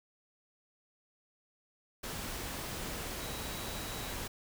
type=tone in noise; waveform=sine; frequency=3887 Hz; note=B7; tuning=28 cents flat; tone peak=-50 dBFS; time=3.2-4.14 s; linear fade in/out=10 ms; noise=pink; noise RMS=-40 dBFS; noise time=2.03-4.28 s; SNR=-13 dB; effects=none